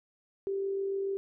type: tone with amplitude modulation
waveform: sine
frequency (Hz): 392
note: G4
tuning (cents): 0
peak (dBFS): -28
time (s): 0.47-1.17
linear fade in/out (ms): 0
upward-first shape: sine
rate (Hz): 47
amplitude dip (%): 30
effects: none